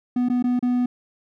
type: tone with dropouts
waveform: triangle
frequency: 246.9 Hz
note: B3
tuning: in tune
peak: -16 dBFS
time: 0.16-0.86 s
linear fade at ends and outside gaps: 5 ms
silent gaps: 0.287-0.298 / 0.426-0.44 / 0.593-0.626 s
effects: none